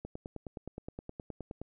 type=click train; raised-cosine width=2 ms; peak=-27 dBFS; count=16; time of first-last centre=0.05-1.616 s; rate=9.58 Hz; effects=none